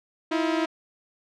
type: tone pair together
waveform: sawtooth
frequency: 320 / 341.8 Hz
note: D#4 / F4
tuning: +49 / -37 cents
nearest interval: minor second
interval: 114 cents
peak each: -20 / -24 dBFS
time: 0.31-0.66 s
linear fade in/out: 10 ms
effects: low-pass 4000 Hz 12 dB/octave

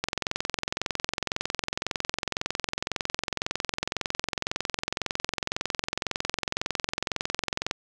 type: click train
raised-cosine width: 0.2 ms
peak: -9 dBFS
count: 169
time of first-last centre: 0.04-7.711 s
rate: 21.9 Hz
effects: none

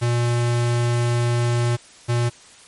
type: tone pair in turn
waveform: square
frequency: 119.6 / 119.6 Hz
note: A#2 / A#2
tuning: +45 / +45 cents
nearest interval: unison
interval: 0 cents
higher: neither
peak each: -18 dBFS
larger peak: neither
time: 0.01-1.77 / 2.08-2.3 s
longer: first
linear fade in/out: 20 ms
effects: white hiss -47 dBFS RMS until 2.67 s + MP3 48 kbps

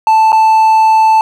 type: tone with dropouts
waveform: triangle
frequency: 880 Hz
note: A5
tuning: in tune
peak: -3 dBFS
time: 0.07-1.21 s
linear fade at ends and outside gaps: 1 ms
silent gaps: 0.32-0.328 s
effects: none

